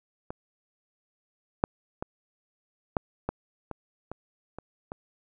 clicks, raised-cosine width 1 ms, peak -21 / -7 / -18 / -10 / -14 / -21 / -22 / -24 / -22 dBFS, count 9, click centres 0.305 / 1.639 / 2.025 / 2.968 / 3.29 / 3.713 / 4.116 / 4.586 / 4.919 s, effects none

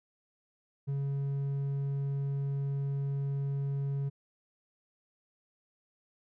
sine tone with hard clipping, 139.2 Hz, C#3, 8 cents sharp, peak -31 dBFS, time 0.87-4.1 s, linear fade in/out 20 ms, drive 3 dB, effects none

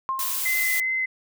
sine tone with exponential decay, 1061 Hz, C6, 24 cents sharp, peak -21 dBFS, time 0.09-0.6 s, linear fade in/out 0 ms, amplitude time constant 110 ms
blue noise, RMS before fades -27 dBFS, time 0.19-0.8 s, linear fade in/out 2 ms
sine tone with vibrato, 2047 Hz, C7, 38 cents flat, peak -22 dBFS, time 0.45-1.06 s, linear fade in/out 10 ms, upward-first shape sine, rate 2.6 Hz, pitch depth 13 cents each way
effects none

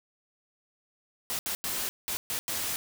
white noise bursts at uneven times, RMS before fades -32 dBFS, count 6, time 1.3-1.39 / 1.46-1.55 / 1.64-1.89 / 2.08-2.17 / 2.3-2.39 / 2.48-2.76 s, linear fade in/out 0 ms, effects none

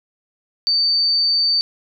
sine tone, 4583 Hz, D8, 43 cents flat, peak -14 dBFS, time 0.67-1.61 s, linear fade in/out 0 ms, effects none

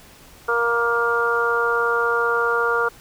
harmonic tone, 234.7 Hz, A#3, 12 cents sharp, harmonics 2 / 3 / 4 / 5 / 6, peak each -22 / -32 / -27 / -24 / -21 dBFS, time 0.48-2.89 s, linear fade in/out 10 ms, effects pink hiss -47 dBFS RMS until 3 s

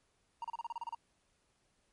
triangle tone bursts, 932.3 Hz, A#5, in tune, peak -35 dBFS, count 10, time 0.42-0.948 s, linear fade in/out 2 ms, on 24 ms, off 32 ms, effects pink hiss -75 dBFS RMS until 1.92 s + MP3 48 kbps

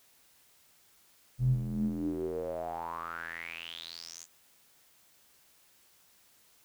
square tone with band-pass filter sweep, 41.77 Hz, E1, 24 cents sharp, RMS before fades -35 dBFS, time 1.38-4.27 s, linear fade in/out 50 ms, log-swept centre 110 to 7100 Hz, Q 8.4, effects white hiss -64 dBFS RMS until 6.64 s

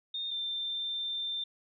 sine tone pair in turn, 3658 / 3579 Hz, A#7 / A7, -33 / +29 cents, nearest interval unison, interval 38 cents, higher first, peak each -33 / -32 dBFS, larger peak second, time 0.14-0.31 / 0.31-1.44 s, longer second, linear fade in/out 5 ms, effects none

